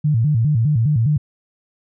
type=tone with vibrato; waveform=sine; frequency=130.81 Hz; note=C3; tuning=in tune; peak=-13 dBFS; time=0.04-1.18 s; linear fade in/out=10 ms; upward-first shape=square; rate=4.9 Hz; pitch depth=240 cents each way; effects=none